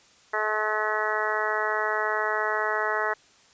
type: harmonic tone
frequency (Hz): 214.4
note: A3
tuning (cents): -45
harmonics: 2 / 3 / 4 / 5 / 6 / 7 / 8 / 9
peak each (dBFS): -32 / -32 / -32 / -32 / -32 / -32 / -32 / -32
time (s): 0.33-3.14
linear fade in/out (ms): 10
effects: white hiss -57 dBFS RMS until 3.53 s + resampled to 16000 Hz